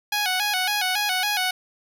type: tone with vibrato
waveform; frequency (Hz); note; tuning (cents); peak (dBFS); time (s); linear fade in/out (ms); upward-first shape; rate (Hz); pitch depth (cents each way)
10% pulse; 784; G5; 0; -13; 0.12-1.51; 5; square; 3.6; 100
effects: none